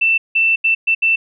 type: tone bursts at uneven times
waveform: sine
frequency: 2671 Hz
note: E7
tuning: 22 cents sharp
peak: -11 dBFS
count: 5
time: 0.01-0.18 / 0.35-0.56 / 0.64-0.75 / 0.87-0.95 / 1.02-1.16 s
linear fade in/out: 10 ms
effects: none